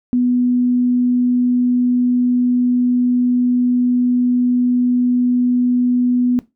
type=tone; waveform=sine; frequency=246.9 Hz; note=B3; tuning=in tune; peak=-12 dBFS; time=0.13-6.39 s; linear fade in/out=0 ms; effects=noise-tail reverb RT60 0.2 s tail -17 dB re dry